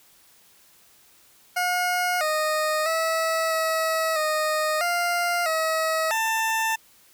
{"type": "tone with pitch steps", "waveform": "20% pulse", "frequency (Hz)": [719, 618, 649, 644, 618, 699, 640, 891], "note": ["F#5", "D#5", "E5", "E5", "D#5", "F5", "D#5", "A5"], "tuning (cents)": [-50, -12, -27, -41, -12, 1, 49, 22], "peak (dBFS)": -17, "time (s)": [1.56, 6.76], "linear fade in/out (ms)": 10, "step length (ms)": 650, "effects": ["white hiss -56 dBFS RMS until 7.13 s"]}